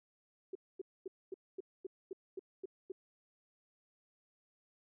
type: tone bursts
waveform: sine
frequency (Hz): 380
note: F#4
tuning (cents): +46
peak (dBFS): -39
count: 10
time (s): 0.53-2.92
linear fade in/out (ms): 5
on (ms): 23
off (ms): 240
effects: none